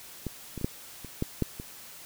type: clicks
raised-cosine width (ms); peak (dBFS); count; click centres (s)
3; -19 / -23 / -26 / -13 / -28 / -14 / -12 / -24; 8; 0.267 / 0.577 / 0.613 / 0.645 / 1.047 / 1.224 / 1.423 / 1.599
effects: white hiss -47 dBFS RMS until 2.05 s